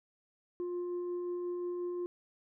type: tone with frequency modulation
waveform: sine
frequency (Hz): 353.8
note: F4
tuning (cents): +23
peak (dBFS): -34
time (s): 0.6-2.06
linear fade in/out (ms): 0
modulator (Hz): 702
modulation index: 0.22
effects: none